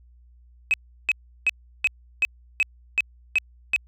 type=tone bursts; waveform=sine; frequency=2548 Hz; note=D#7; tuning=41 cents sharp; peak=-15 dBFS; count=9; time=0.71-3.762 s; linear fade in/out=0 ms; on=28 ms; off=350 ms; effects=tanh soft clip ceiling -13 dBFS + added 60 Hz sine -50 dBFS peak until 3.87 s

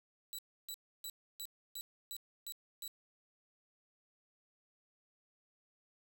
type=tone bursts; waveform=15% pulse; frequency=3942 Hz; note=B7; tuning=4 cents flat; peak=-35 dBFS; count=8; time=0.33-2.878 s; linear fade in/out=0 ms; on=56 ms; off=300 ms; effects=none

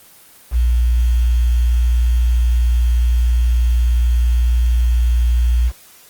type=tone with quantisation; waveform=sine; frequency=59.6 Hz; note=A#1; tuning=39 cents sharp; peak=-11 dBFS; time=0.51-5.72 s; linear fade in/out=50 ms; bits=6; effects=white hiss -45 dBFS RMS until 6.09 s + Opus 24 kbps

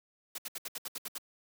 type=noise bursts; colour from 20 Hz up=white; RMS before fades=-39 dBFS; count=9; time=0.35-1.182 s; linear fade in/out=5 ms; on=32 ms; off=68 ms; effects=high-pass 200 Hz 12 dB/octave

